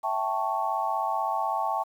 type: chord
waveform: sine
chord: A dominant seventh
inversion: second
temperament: equal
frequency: 659.3 / 784 / 880 / 1108.7 Hz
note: E5 / G5 / A5 / C#6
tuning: 0 / 0 / 0 / 0 cents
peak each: -33 / -30 / -29 / -31 dBFS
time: 0.03-1.84 s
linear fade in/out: 20 ms
effects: 9-bit